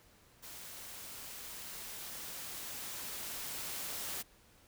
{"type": "noise with level ramp", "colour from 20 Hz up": "white", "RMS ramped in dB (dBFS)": [-49, -40], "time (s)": [0.42, 4.23], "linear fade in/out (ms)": 20, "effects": ["pink hiss -64 dBFS RMS until 4.67 s"]}